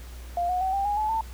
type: tone with pitch steps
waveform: sine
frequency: 698.5 / 727.7 / 758.2 / 789.9 / 823 / 857.5 / 893.4 Hz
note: F5 / F#5 / F#5 / G5 / G#5 / A5 / A5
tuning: 0 / -29 / +42 / +13 / -16 / -45 / +26 cents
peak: -23 dBFS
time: 0.37-1.21 s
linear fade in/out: 2 ms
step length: 120 ms
effects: added 60 Hz sine -38 dBFS peak until 1.33 s + pink hiss -49 dBFS RMS until 1.33 s